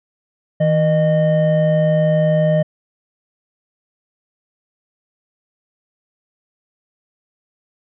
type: tone pair together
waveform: triangle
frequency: 160.1 / 612.5 Hz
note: D#3 / D#5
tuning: +50 / -27 cents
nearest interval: octave + major seventh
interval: 2323 cents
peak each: -13 dBFS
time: 0.6-2.63 s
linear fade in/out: 10 ms
effects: resampled to 8000 Hz